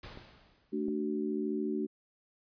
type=noise with exponential decay; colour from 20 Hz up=pink; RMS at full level=-45 dBFS; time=0.03-1 s; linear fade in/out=5 ms; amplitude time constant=210 ms
type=clicks; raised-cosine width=2 ms; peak=-33 dBFS; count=2; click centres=0.174 / 0.884 s
type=chord; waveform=sine; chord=D major; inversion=second; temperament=equal with one note detuned; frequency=220 / 293.7 / 375.2 Hz; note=A3 / D4 / F#4; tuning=0 / 0 / +24 cents; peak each=-35 dBFS; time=0.72-1.87 s; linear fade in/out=20 ms
effects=resampled to 11025 Hz